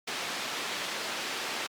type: band-pass noise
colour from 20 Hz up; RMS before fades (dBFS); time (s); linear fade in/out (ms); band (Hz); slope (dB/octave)
white; -35; 0.07-1.67; 10; 230 to 3900; 12
effects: Opus 48 kbps